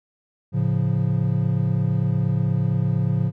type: chord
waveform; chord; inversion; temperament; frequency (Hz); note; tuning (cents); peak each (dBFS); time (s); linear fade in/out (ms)
triangle; A augmented; none; equal; 110 / 138.59 / 174.61; A2 / C#3 / E#3; 0 / 0 / 0; -21 / -20 / -22; 0.52-3.32; 50
effects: none